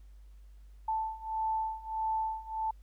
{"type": "beating tone pair", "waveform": "sine", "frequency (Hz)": [880, 881.6], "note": ["A5", "A5"], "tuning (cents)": [0, 3], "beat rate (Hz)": 1.6, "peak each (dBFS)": [-35, -33], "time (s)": [0.88, 2.71], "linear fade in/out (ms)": 5, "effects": ["added 50 Hz sine -50 dBFS peak until 2.82 s", "pink hiss -73 dBFS RMS until 2.82 s"]}